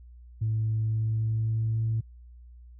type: tone with pitch glide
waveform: sine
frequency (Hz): 110 to 112.18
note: A2 to A2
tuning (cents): 0 to +34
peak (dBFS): -23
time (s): 0.41-2.01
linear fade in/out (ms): 10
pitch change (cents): +34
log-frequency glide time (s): 0.83-1.88
effects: tanh soft clip ceiling -20 dBFS + added 60 Hz sine -46 dBFS peak until 2.79 s